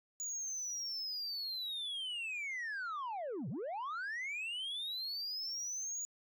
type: linear two-way sweep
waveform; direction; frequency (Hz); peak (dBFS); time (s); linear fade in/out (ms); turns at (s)
sine; down then up; 6880 to 110 to 6880; -35; 0.2-6.05; 0; 3.49
effects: tanh soft clip ceiling -37 dBFS